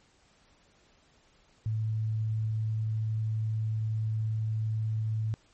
sine tone, 109.7 Hz, A2, 5 cents flat, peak -27 dBFS, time 1.66-5.34 s, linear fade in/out 0 ms, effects pink hiss -64 dBFS RMS until 5.53 s + MP3 32 kbps

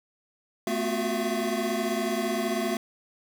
square tone cluster, 219.2 / 249.8 / 357.6 / 372.7 / 676 Hz, A3 / B3 / F4 / F#4 / E5, -6 / +20 / +41 / +13 / +43 cents, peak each -32 / -34 / -33 / -36 / -32 dBFS, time 0.67-2.77 s, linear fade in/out 2 ms, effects none

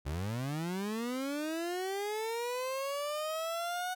30% pulse linear sweep, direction up, 65.9 to 740 Hz, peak -31 dBFS, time 0.05-3.95 s, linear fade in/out 20 ms, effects none

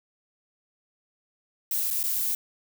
violet noise with dropouts, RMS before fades -27 dBFS, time 1.71-2.35 s, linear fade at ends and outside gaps 2 ms, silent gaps 1.905-1.909 / 2.03-2.038 s, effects none

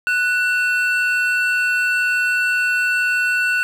triangle tone pair together, 1480 / 2699 Hz, F#6 / E7, 0 / +40 cents, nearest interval minor seventh, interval 1040 cents, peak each -15 / -20 dBFS, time 0.07-3.63 s, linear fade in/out 0 ms, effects 7-bit

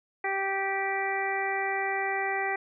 harmonic tone, 390 Hz, G4, 9 cents flat, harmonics 1 / 2 / 3 / 4 / 5 / 6, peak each -34 / -31 / -40 / -38 / -31 / -37 dBFS, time 0.24-2.56 s, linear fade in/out 5 ms, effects none

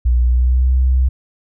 sine tone with pitch glide, 60.6 to 64.2 Hz, B1 to C2, -32 to -32 cents, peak -10 dBFS, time 0.05-1.09 s, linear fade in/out 10 ms, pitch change +100 cents, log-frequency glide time 0.23-0.7 s, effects none

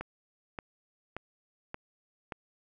click train, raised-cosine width 0.5 ms, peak -22 dBFS, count 5, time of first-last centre 0.01-2.322 s, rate 1.73 Hz, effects none

